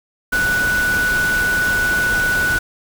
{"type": "tone in noise", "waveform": "sine", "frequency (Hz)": 1480, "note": "F#6", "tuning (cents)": 0, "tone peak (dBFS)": -15, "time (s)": [0.32, 2.59], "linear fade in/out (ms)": 10, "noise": "pink", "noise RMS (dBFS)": -25, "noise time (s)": [0.32, 2.59], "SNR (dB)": 7, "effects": []}